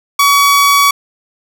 sawtooth tone, 1132 Hz, C#6, 36 cents sharp, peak -3 dBFS, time 0.19-0.91 s, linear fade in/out 5 ms, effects none

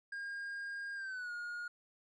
triangle tone with pitch glide, 1617 to 1432.3 Hz, G#6 to F6, -47 to +43 cents, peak -38 dBFS, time 0.12-1.68 s, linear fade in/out 5 ms, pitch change -210 cents, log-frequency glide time 0.95-1.32 s, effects resampled to 22050 Hz

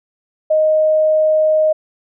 sine tone, 622.3 Hz, D#5, in tune, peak -10 dBFS, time 0.5-1.73 s, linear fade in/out 10 ms, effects none

